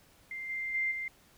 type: tone with level steps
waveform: sine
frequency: 2093 Hz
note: C7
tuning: in tune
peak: -37 / -33 / -28 / -34 dBFS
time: 0.31-1.08 s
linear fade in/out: 2 ms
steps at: 0.49 / 0.74 / 0.91 s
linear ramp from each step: 10 ms
effects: pink hiss -62 dBFS RMS until 1.37 s